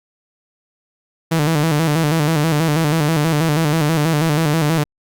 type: tone with vibrato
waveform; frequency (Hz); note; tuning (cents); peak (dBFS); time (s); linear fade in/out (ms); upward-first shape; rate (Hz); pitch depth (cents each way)
sawtooth; 155.56; D#3; 0; -10; 1.31-4.84; 10; square; 6.2; 86
effects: Opus 48 kbps